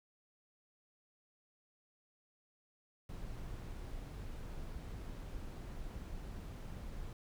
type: noise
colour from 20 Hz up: brown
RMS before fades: -45 dBFS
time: 3.09-7.13 s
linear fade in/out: 2 ms
effects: none